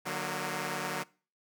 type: chord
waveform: 5% pulse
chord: D augmented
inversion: none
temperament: equal with one note detuned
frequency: 150 / 185 / 233.1 Hz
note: D3 / F#3 / A#3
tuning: +37 / 0 / 0 cents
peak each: -26 / -25 / -28 dBFS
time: 0.05-1.04 s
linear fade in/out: 20 ms
effects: noise-tail reverb RT60 0.4 s tail -23 dB re dry